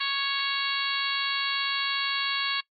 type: harmonic tone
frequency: 554.4 Hz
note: C#5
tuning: in tune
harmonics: 2 / 3 / 4 / 5 / 6 / 7 / 8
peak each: -33 / -33 / -33 / -33 / -33 / -33 / -33 dBFS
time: 0-2.61 s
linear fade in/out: 10 ms
effects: noise-tail reverb RT60 0.1 s tail -22 dB re dry + Opus 24 kbps